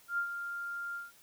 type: tone with ADSR envelope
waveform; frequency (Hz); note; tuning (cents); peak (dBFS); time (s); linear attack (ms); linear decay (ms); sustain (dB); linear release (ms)
sine; 1396.9; F6; 0; -28; 0.08-1.12; 99; 87; -8; 170
effects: white hiss -61 dBFS RMS until 1.22 s